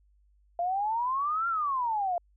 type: exponential two-way sweep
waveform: sine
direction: up then down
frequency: 681 to 1396.9 to 681 Hz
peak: -26 dBFS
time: 0.59-2.18 s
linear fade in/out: 2 ms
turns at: 1.48 s
effects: added 50 Hz sine -61 dBFS peak until 2.36 s